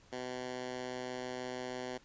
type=tone with high-pass filter; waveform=10% pulse; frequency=126.2 Hz; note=B2; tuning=38 cents sharp; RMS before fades=-41 dBFS; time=0.12-1.98 s; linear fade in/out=10 ms; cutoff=260 Hz; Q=0.78; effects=pink hiss -63 dBFS RMS until 2.04 s + resampled to 16000 Hz